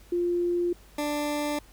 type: tone pair in turn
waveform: sine / 20% pulse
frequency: 349.5 / 294.8 Hz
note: F4 / D4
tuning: +1 / +7 cents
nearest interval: minor third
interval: 294 cents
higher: first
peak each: -23 / -22 dBFS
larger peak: second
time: 0.12-0.73 / 0.98-1.59 s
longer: neither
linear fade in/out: 5 ms
effects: added 50 Hz sine -52 dBFS peak until 1.72 s + pink hiss -56 dBFS RMS until 1.72 s